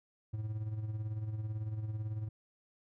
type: tone with tremolo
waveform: triangle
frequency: 107.9 Hz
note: A2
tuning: 33 cents flat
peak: -31 dBFS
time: 0.33-2.29 s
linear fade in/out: 10 ms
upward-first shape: sine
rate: 18 Hz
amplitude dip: 55%
effects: none